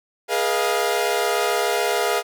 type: chord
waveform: sawtooth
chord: F half-diminished seventh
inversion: first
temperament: equal with one note detuned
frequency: 415.3 / 482.3 / 622.3 / 698.5 Hz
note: Ab4 / Cb5 / Eb5 / F5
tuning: 0 / -41 / 0 / 0 cents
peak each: -20 / -21 / -24 / -20 dBFS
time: 0.28-2.23 s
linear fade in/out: 50 ms
effects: none